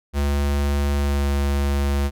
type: tone with pitch glide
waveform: square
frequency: 71.2 to 70.38 Hz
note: C#2 to C#2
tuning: +47 to +27 cents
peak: -19 dBFS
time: 0.13-2.11 s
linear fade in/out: 50 ms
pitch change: -20 cents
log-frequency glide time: 0.93-1.3 s
effects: none